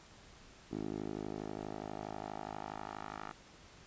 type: tone with band-pass filter sweep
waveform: 10% pulse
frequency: 52.3 Hz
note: G#1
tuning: 13 cents sharp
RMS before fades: -43 dBFS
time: 0.71-3.32 s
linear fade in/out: 10 ms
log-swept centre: 330 to 1200 Hz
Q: 1.8
effects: pink hiss -58 dBFS RMS until 3.86 s + resampled to 16000 Hz